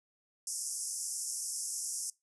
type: band-pass noise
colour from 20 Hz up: white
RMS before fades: -38 dBFS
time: 0.47-2.1 s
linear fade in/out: 2 ms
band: 5200 to 11000 Hz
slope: 96 dB/octave
effects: noise-tail reverb RT60 0.2 s tail -22 dB re dry